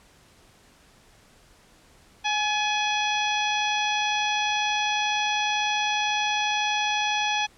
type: harmonic tone with a mistuned harmonic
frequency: 838 Hz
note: G#5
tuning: 15 cents sharp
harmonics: 1 / 2 / 3 / 4 / 5 / 6 / 7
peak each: -26 / -32 / -28 / -29 / -40 / -41 / -37 dBFS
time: 2.24-7.47 s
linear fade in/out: 20 ms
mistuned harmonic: 2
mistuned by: +33 cents
effects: pink hiss -56 dBFS RMS until 7.57 s + low-pass 10000 Hz 12 dB/octave

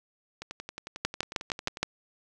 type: two click trains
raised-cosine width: 0.2 ms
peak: -9 / -21 dBFS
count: 6 / 16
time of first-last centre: 1.05-1.83 / 0.42-1.771 s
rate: 6.41 / 11.1 Hz
effects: none

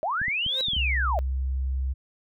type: linear two-way sweep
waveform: sine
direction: up then down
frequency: 577 to 3951 to 577 Hz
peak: -24 dBFS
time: 0.03-1.19 s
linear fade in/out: 0 ms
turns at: 0.61 s
type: clicks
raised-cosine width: 5 ms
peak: -25 dBFS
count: 6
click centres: 0.216 / 0.282 / 0.464 / 0.684 / 0.734 / 0.766 s
type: tone with exponential growth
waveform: 45% pulse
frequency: 523.3 Hz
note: C5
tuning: in tune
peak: -30 dBFS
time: 0.42-0.61 s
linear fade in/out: 0 ms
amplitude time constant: 40 ms
type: tone with pitch glide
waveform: sine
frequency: 65.41 to 65.79 Hz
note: C2 to C2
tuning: 0 to +10 cents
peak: -24 dBFS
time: 0.76-1.94 s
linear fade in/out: 20 ms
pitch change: +10 cents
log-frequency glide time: 1.23-1.32 s
effects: none

